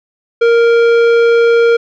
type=tone with tanh clipping; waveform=sine; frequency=466.2 Hz; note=A#4; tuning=in tune; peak=-8 dBFS; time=0.41-1.77 s; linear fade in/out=10 ms; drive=13 dB; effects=none